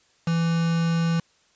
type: tone with quantisation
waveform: triangle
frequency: 166.3 Hz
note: E3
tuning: 16 cents sharp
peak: -18 dBFS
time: 0.27-1.2 s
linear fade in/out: 5 ms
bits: 5
effects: white hiss -62 dBFS RMS until 1.55 s + resampled to 16000 Hz

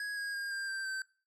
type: tone with pitch steps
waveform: square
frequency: 1661.2 / 1638.3 / 1615.8 / 1593.5 / 1571.6 / 1550 Hz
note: G#6 / G#6 / G#6 / G6 / G6 / G6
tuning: 0 / -24 / -48 / +28 / +4 / -20 cents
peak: -36 dBFS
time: 0-1.02 s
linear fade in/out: 2 ms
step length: 170 ms
effects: noise-tail reverb RT60 0.4 s tail -22 dB re dry + low-pass 9000 Hz 12 dB/octave

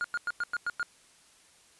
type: tone bursts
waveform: triangle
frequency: 1423 Hz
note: F6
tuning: 32 cents sharp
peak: -26 dBFS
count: 7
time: 0.01-0.829 s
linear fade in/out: 0 ms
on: 33 ms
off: 98 ms
effects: white hiss -60 dBFS RMS until 1.79 s + resampled to 24000 Hz

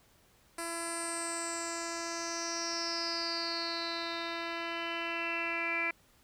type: tone with low-pass filter sweep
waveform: 10% pulse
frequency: 335.8 Hz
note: E4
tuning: 32 cents sharp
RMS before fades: -36 dBFS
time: 0.58-5.91 s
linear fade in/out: 5 ms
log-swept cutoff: 10000 to 2300 Hz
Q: 9.4
effects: pink hiss -65 dBFS RMS until 6.23 s

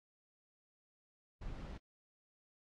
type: noise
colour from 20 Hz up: brown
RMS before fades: -45 dBFS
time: 1.41-1.78 s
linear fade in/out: 10 ms
effects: low-pass 5000 Hz 12 dB/octave + AAC 64 kbps

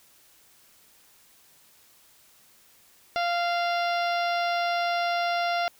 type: harmonic tone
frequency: 694 Hz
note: F5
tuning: 11 cents flat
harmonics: 1 / 2 / 3 / 4 / 5 / 6 / 7 / 8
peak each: -25 / -31 / -35 / -37 / -39 / -41 / -42 / -43 dBFS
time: 3.16-5.68 s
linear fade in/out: 0 ms
effects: white hiss -58 dBFS RMS until 5.79 s

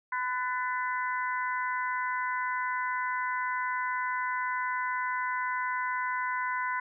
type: tone cluster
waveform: sine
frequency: 1008 / 1487 / 1761 / 2013 Hz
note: B5 / F#6 / A6 / B6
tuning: +35 / +8 / +1 / +33 cents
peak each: -31 / -34 / -39 / -37 dBFS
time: 0.12-6.8 s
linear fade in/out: 5 ms
effects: none

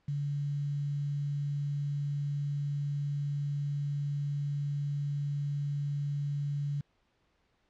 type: tone with quantisation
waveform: sine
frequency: 143.6 Hz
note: D3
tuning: 39 cents flat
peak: -30 dBFS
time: 0.08-6.81 s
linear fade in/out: 5 ms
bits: 9
effects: pink hiss -73 dBFS RMS until 7.69 s + low-pass 4000 Hz 12 dB/octave

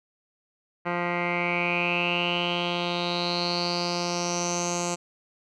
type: tone with low-pass filter sweep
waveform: 10% pulse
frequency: 174.61 Hz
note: F3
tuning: in tune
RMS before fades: -27 dBFS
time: 0.85-4.96 s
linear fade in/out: 20 ms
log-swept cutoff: 1800 to 7100 Hz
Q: 8
effects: none

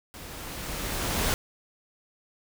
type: noise with level ramp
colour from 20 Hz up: pink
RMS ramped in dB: -43 to -25 dBFS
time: 0.14-1.34 s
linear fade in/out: 0 ms
effects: none

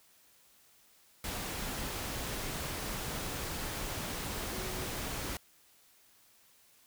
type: tone in noise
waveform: sine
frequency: 370 Hz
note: F#4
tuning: in tune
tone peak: -44 dBFS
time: 4.52-4.86 s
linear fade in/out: 2 ms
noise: pink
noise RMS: -38 dBFS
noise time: 1.24-5.37 s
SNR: -9 dB
effects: white hiss -64 dBFS RMS until 6.86 s

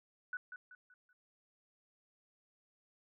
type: tone with echo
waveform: sine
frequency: 1483 Hz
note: F#6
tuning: 4 cents sharp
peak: -37 dBFS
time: 0.33-0.37 s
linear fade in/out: 2 ms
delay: 190 ms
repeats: 4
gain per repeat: -8 dB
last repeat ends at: 1.13 s
effects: none

